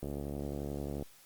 click train, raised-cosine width 2 ms, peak -25 dBFS, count 72, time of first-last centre 0.03-1.024 s, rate 71.4 Hz, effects white hiss -60 dBFS RMS until 1.25 s + Opus 32 kbps

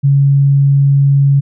sine tone, 139.5 Hz, C#3, 11 cents sharp, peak -6 dBFS, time 0.03-1.41 s, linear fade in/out 20 ms, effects none

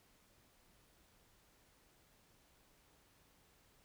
silence, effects pink hiss -70 dBFS RMS until 3.84 s

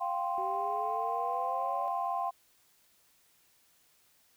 sine chord, F suspended second, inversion none, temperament equal, 698.5 / 784 / 1046.5 Hz, F5 / G5 / C6, 0 / 0 / 0 cents, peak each -34 dBFS, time 0-2.31 s, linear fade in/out 20 ms
sine exponential sweep, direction up, 374.9 to 578 Hz, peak -39 dBFS, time 0.38-1.88 s, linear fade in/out 0 ms
effects tanh soft clip ceiling -20 dBFS + white hiss -67 dBFS RMS until 4.36 s

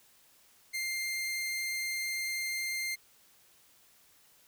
sawtooth tone, 2103 Hz, C7, 8 cents sharp, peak -29 dBFS, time 0.73-2.96 s, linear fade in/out 20 ms, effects white hiss -63 dBFS RMS until 4.47 s

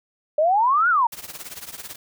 sine exponential two-way sweep, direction up then down, 587.3 to 1491 to 895 Hz, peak -15 dBFS, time 0.38-1.07 s, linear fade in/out 5 ms, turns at 0.89 s
white noise with tremolo, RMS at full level -33 dBFS, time 1.12-1.96 s, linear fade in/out 5 ms, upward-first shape triangle, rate 18 Hz, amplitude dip 90%
effects none

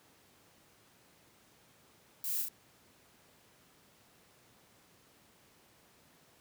violet noise with echo, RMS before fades -37 dBFS, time 2.24-2.42 s, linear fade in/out 2 ms, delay 33 ms, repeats 2, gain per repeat -2 dB, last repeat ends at 2.486 s, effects pink hiss -64 dBFS RMS until 6.4 s + high-pass 100 Hz 12 dB/octave

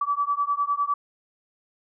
sine beating tone pair, 1146 / 1155.9 Hz, D6 / D6, -43 / -28 cents, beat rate 9.9 Hz, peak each -25 dBFS, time 0.01-0.94 s, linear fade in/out 5 ms, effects none

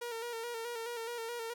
sawtooth tone with vibrato, 466.2 Hz, A#4, in tune, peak -34 dBFS, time 0.01-1.54 s, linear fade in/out 10 ms, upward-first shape square, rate 4.7 Hz, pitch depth 43 cents each way, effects none

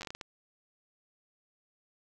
slowing click train, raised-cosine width 0.2 ms, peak -23 dBFS, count 8, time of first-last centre 0.01-0.212 s, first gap 9 ms, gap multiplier 1.38, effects none

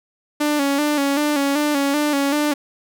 sawtooth tone with vibrato, 288 Hz, D4, 34 cents flat, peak -13 dBFS, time 0.4-2.54 s, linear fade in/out 10 ms, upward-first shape square, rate 2.6 Hz, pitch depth 54 cents each way, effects none

